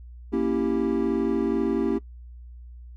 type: chord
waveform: triangle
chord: A# diminished seventh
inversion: none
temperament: equal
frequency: 233.1 / 277.2 / 329.6 / 392 Hz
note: A#3 / C#4 / E4 / G4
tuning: 0 / 0 / 0 / 0 cents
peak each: -25 dBFS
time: 0.32-1.99 s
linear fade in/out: 20 ms
effects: noise-tail reverb RT60 0.1 s tail -19 dB re dry + added 60 Hz sine -40 dBFS peak until 2.96 s